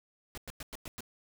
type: noise bursts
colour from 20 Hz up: pink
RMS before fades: -42 dBFS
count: 6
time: 0.35-1.006 s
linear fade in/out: 0 ms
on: 26 ms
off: 100 ms
effects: none